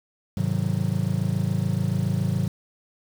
triangle chord, Ab dominant seventh, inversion none, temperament equal with one note detuned, 103.83 / 130.81 / 157.92 / 185 Hz, Ab2 / C3 / Eb3 / Gb3, 0 / 0 / +26 / 0 cents, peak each -24 dBFS, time 0.37-2.48 s, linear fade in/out 5 ms, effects tanh soft clip ceiling -14 dBFS + 7-bit

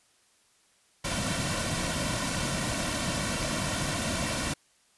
pink noise with comb filter, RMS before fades -30 dBFS, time 1.04-4.54 s, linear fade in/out 10 ms, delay 2.4 ms, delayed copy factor -0.65, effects white hiss -65 dBFS RMS until 4.97 s + resampled to 24000 Hz

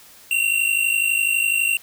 square tone pair together, 2718 / 2770 Hz, F7 / F7, -48 / -15 cents, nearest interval unison, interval 33 cents, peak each -21 dBFS, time 0.31-1.77 s, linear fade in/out 2 ms, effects white hiss -47 dBFS RMS until 1.82 s

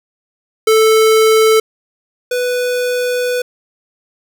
square tone pair in turn, 440 / 494.8 Hz, A4 / B4, 0 / +3 cents, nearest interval major second, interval 203 cents, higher second, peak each -8 / -15 dBFS, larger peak first, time 0.67-1.6 / 2.31-3.42 s, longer second, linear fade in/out 5 ms, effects none

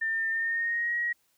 sine tone with pitch glide, 1801 to 1899.3 Hz, A6 to A#6, +40 to +32 cents, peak -26 dBFS, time 0.01-1.13 s, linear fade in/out 10 ms, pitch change +92 cents, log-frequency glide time 0.29-0.96 s, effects white hiss -70 dBFS RMS until 1.37 s

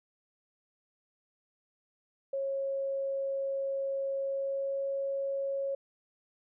sine tone with pitch glide, 546 to 549.5 Hz, C#5 to C#5, -26 to -15 cents, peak -30 dBFS, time 2.33-5.75 s, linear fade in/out 5 ms, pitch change +11 cents, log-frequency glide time 4.18-4.86 s, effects none

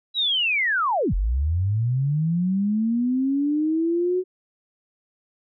sine linear two-way sweep, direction down then up, 3951 to 41.98 to 372.6 Hz, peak -19 dBFS, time 0.14-4.24 s, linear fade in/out 50 ms, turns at 1.14 s, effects none

